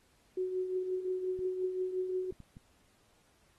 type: tone with tremolo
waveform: sine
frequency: 370 Hz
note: F#4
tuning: in tune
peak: -29 dBFS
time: 0.37-2.31 s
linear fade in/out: 5 ms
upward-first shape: triangle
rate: 5.7 Hz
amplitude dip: 60%
type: clicks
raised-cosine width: 5 ms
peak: -37 dBFS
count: 4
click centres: 1.391 / 2.324 / 2.403 / 2.569 s
effects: pink hiss -69 dBFS RMS until 3.58 s + AAC 32 kbps